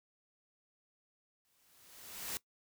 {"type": "noise with exponential growth", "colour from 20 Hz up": "white", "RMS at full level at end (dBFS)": -38, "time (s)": [1.45, 2.37], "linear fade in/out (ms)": 0, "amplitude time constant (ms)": 200, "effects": ["noise-tail reverb RT60 0.1 s tail -20 dB re dry"]}